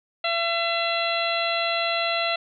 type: harmonic tone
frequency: 675 Hz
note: E5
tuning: 41 cents sharp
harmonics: 1 / 2 / 3 / 4 / 5 / 6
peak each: -26 / -30 / -31 / -28 / -32 / -31 dBFS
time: 0.24-2.36 s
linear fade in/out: 5 ms
effects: none